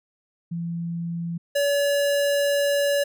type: tone pair in turn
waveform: sine / square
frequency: 169.3 / 569.5 Hz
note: E3 / C#5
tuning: +46 / +47 cents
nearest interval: octave + major sixth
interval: 2101 cents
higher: second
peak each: -26 / -20 dBFS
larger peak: second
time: 0.51-1.38 / 1.55-3.04 s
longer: second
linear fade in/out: 10 ms
effects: none